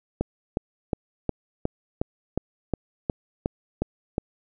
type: click train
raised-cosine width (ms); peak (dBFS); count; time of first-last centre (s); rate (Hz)
2; -10; 12; 0.21-4.181; 2.77
effects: none